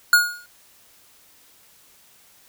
square tone with exponential decay, 1438 Hz, F#6, 50 cents flat, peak -9 dBFS, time 0.13-0.46 s, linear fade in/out 2 ms, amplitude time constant 71 ms, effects white hiss -54 dBFS RMS until 2.48 s

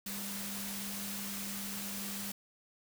sine tone in noise, 200 Hz, G3, 35 cents sharp, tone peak -43 dBFS, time 0.06-2.32 s, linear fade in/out 5 ms, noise white, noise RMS -41 dBFS, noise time 0.06-2.32 s, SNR -5 dB, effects none

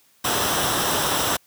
pink noise with comb filter, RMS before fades -22 dBFS, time 0.24-1.37 s, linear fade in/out 10 ms, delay 0.44 ms, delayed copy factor -0.55, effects white hiss -59 dBFS RMS until 1.46 s + high-pass 80 Hz 12 dB/octave

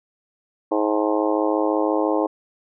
harmonic tone with a mistuned harmonic, 105.9 Hz, G#2, 34 cents sharp, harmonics 3 / 4 / 5 / 6 / 7 / 8 / 9 / 10, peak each -22 / -25 / -24 / -28 / -30 / -29 / -31 / -31 dBFS, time 0.71-2.27 s, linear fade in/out 10 ms, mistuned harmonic 9, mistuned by -58 cents, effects none

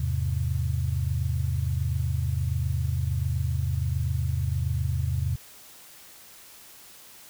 sine chord, E augmented, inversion none, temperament equal, 82.41 / 103.83 / 130.81 Hz, E2 / G#2 / B#2, 0 / 0 / 0 cents, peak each -27 / -30 / -28 dBFS, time 0-5.36 s, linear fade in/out 5 ms, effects white hiss -49 dBFS RMS until 7.29 s

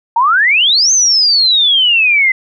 sine exponential two-way sweep, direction up then down, 890 to 6390 to 2027 Hz, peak -7 dBFS, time 0.16-2.32 s, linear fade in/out 5 ms, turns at 0.92 s, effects none

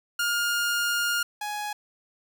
sawtooth tone pair in turn, 1415 / 834.8 Hz, F6 / G#5, +22 / +9 cents, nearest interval major sixth, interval 913 cents, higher first, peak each -20 / -26 dBFS, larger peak first, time 0.19-1.23 / 1.41-1.73 s, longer first, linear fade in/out 5 ms, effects none

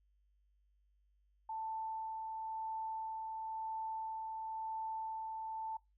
sine tone with tremolo, 885 Hz, A5, 10 cents sharp, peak -38 dBFS, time 1.49-5.77 s, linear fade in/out 5 ms, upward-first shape sine, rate 0.97 Hz, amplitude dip 25%, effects noise-tail reverb RT60 0.2 s tail -22 dB re dry + added 50 Hz sine -70 dBFS peak until 5.97 s

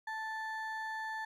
triangle ring-modulated tone, 1318.5 Hz, E6, in tune, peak -32 dBFS, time 0.07-1.25 s, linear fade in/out 5 ms, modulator 439 Hz, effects none

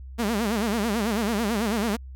sawtooth tone with vibrato, 217.4 Hz, A3, 21 cents flat, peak -19 dBFS, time 0.18-1.97 s, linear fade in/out 20 ms, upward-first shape sine, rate 9.1 Hz, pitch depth 170 cents each way, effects added 65 Hz sine -37 dBFS peak until 2.15 s

